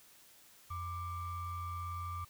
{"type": "ring-modulated tone", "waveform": "triangle", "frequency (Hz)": 547, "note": "C#5", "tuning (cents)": -23, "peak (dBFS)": -33, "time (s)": [0.7, 2.25], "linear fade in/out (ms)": 10, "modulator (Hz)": 635, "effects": ["white hiss -61 dBFS RMS until 2.29 s"]}